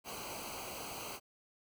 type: noise with comb filter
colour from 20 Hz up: pink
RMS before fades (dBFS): -44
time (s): 0.04-1.2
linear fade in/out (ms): 50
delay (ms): 0.56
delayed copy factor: -0.8
effects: none